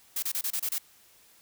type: noise bursts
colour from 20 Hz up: blue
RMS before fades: -30 dBFS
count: 7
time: 0.16-0.783 s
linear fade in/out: 5 ms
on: 65 ms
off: 28 ms
effects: white hiss -59 dBFS RMS until 1.41 s